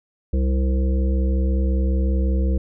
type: harmonic tone with a mistuned harmonic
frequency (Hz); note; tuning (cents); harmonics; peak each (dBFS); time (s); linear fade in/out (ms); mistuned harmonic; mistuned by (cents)
65.41; C2; 0; 1 / 3 / 5 / 7 / 8; -17 / -27 / -31 / -34 / -35; 0.33-2.58; 5; 3; -17
effects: none